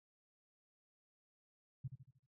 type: tone with echo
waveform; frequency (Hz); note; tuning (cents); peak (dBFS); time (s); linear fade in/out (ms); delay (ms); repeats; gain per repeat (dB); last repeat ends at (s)
sine; 131.8; C3; +13; -39; 1.84-1.88; 10; 77; 5; -7; 2.265
effects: noise-tail reverb RT60 0.1 s tail -22 dB re dry